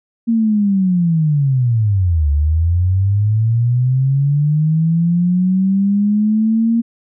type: linear two-way sweep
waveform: sine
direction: down then up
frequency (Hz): 233.1 to 70.9 to 233.1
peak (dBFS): -11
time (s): 0.27-6.82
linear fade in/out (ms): 20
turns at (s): 2.3
effects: none

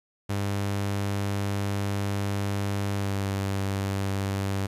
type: tone with pitch glide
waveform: sawtooth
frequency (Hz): 100 to 97.94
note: G2 to G2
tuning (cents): +35 to -1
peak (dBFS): -22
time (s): 0.29-4.67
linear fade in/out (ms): 10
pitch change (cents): -36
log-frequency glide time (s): 2.96-3.27
effects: resampled to 32000 Hz + 10-bit

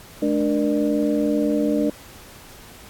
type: tone cluster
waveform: sine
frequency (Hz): 214.2 / 294.7 / 472.6 / 598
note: A3 / D4 / A#4 / D5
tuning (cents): -46 / +6 / +24 / +31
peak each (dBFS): -24 / -20 / -26 / -26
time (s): 0.22-1.9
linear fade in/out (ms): 5
effects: pink hiss -44 dBFS RMS until 2.89 s + AAC 64 kbps

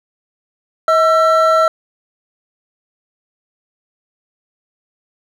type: tone pair together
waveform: triangle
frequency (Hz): 640 / 1340.5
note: D#5 / E6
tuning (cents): +49 / +29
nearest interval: octave + minor second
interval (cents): 1280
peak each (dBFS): -10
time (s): 0.88-1.68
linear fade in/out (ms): 2
effects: none

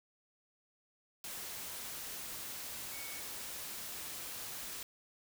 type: tone in noise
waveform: sine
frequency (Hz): 2228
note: C#7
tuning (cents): +8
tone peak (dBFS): -50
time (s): 2.92-3.2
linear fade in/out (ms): 2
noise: white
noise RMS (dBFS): -44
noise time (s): 1.24-4.83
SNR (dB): -9
effects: none

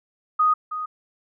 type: tone with echo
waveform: sine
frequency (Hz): 1244.5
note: D#6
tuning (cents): 0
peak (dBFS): -15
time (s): 0.39-0.54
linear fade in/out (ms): 10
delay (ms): 320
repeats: 1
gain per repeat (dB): -11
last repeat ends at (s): 0.86
effects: none

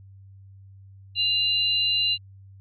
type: tone pair together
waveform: sine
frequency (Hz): 2804 / 4009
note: F7 / B7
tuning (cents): +6 / +25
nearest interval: tritone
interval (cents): 619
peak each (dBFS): -23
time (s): 1.15-2.18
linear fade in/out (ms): 50
effects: added 97 Hz sine -45 dBFS peak until 2.6 s

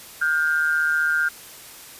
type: tone pair together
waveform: sine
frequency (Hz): 1418 / 1573.6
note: F6 / G6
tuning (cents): +26 / +6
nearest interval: major second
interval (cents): 180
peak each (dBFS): -20 / -22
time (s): 0.21-1.29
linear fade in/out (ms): 10
effects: white hiss -42 dBFS RMS until 1.99 s + resampled to 32000 Hz

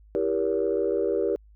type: chord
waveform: sine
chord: E diminished seventh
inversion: none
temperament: just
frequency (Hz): 329.6 / 395.6 / 474.7 / 569.6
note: E4 / G4 / Bb4 / Db5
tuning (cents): 0 / +16 / +31 / +47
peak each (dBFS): -30 / -25 / -26 / -30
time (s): 0.15-1.36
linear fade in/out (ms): 0
effects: tanh soft clip ceiling -14 dBFS + added 52 Hz sine -50 dBFS peak until 1.55 s

